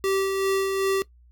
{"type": "tone with tremolo", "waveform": "square", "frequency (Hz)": 387.8, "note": "G4", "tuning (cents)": -19, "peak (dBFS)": -21, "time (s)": [0.04, 1.02], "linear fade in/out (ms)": 0, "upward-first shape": "sine", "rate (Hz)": 2.6, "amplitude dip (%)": 35, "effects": ["noise-tail reverb RT60 0.1 s tail -18 dB re dry", "added 60 Hz sine -51 dBFS peak until 1.31 s"]}